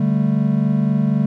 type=chord; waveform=triangle; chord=D suspended fourth; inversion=none; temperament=equal; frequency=146.83 / 196 / 220 Hz; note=D3 / G3 / A3; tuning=0 / 0 / 0 cents; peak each=-17 dBFS; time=0-1.26 s; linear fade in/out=5 ms; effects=none